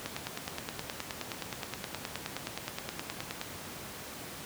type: click train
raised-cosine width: 0.2 ms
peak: -17 dBFS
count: 33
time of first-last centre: 0.06-3.414 s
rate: 9.54 Hz
effects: pink hiss -43 dBFS RMS until 4.45 s + high-pass 100 Hz 12 dB/octave